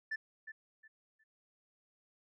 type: tone with echo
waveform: sine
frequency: 1760 Hz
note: A6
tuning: in tune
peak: -32 dBFS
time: 0.11-0.16 s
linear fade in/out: 10 ms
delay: 360 ms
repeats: 3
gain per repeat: -12 dB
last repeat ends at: 1.24 s
effects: tanh soft clip ceiling -34 dBFS